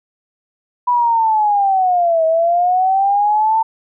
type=linear two-way sweep; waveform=sine; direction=down then up; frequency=987.8 to 639 to 900 Hz; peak=-11 dBFS; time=0.87-3.63 s; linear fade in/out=10 ms; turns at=2.25 s; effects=none